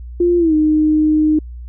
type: tone with pitch glide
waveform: sine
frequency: 349.2 to 307.5 Hz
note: F4 to D#4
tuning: 0 to -20 cents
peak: -10 dBFS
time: 0.2-1.39 s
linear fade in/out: 5 ms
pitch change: -220 cents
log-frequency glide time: 0.38-0.54 s
effects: added 60 Hz sine -28 dBFS peak until 1.68 s